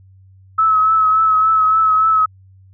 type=tone with vibrato; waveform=sine; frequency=1293 Hz; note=E6; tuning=34 cents flat; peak=-10 dBFS; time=0.58-2.26 s; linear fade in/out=10 ms; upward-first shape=triangle; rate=3.5 Hz; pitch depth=32 cents each way; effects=added 95 Hz sine -43 dBFS peak until 2.73 s